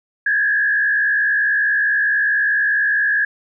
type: tone with frequency modulation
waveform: sine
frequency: 1675 Hz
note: G#6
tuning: 14 cents sharp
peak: -14 dBFS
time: 0.26-3.25 s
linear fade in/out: 5 ms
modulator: 64.6 Hz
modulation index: 1
effects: none